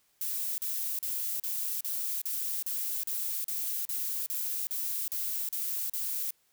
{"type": "noise bursts", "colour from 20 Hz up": "violet", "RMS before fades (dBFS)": -33, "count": 15, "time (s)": [0.21, 6.306], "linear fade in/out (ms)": 0, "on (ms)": 370, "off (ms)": 39, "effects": ["white hiss -70 dBFS RMS until 6.52 s"]}